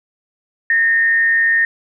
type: tone with frequency modulation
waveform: sine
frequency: 1833 Hz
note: A#6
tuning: 30 cents flat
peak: -11 dBFS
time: 0.7-1.65 s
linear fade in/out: 2 ms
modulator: 168 Hz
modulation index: 0.26
effects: none